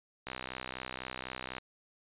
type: click train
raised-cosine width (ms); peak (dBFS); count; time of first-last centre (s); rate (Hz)
0.3; -22; 85; 0.27-1.583; 64
effects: resampled to 8000 Hz